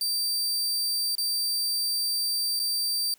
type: tone with dropouts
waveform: sawtooth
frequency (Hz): 4670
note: D8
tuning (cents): -11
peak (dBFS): -22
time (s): 0.01-3.14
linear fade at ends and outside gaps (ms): 2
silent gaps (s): 1.153-1.181 / 2.594-2.598
effects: white hiss -61 dBFS RMS until 3.18 s